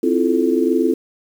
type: chord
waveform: sine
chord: F major seventh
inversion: second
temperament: just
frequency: 261.9 / 327.4 / 349.2 / 436.5 Hz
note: C4 / E4 / F4 / A4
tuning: +2 / -12 / 0 / -14 cents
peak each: -19 / -19 / -19 / -20 dBFS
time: 0.03-0.94 s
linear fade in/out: 5 ms
effects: 7-bit